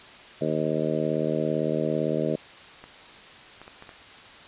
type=harmonic tone; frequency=77.78 Hz; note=D#2; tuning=in tune; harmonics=2 / 3 / 4 / 5 / 6 / 7 / 8; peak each=-31 / -31 / -31 / -31 / -31 / -31 / -31 dBFS; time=0.41-2.36 s; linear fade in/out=5 ms
type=clicks; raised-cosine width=0.5 ms; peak=-28 dBFS; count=5; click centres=2.84 / 3.616 / 3.679 / 3.824 / 3.892 s
effects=white hiss -46 dBFS RMS until 4.47 s + resampled to 8000 Hz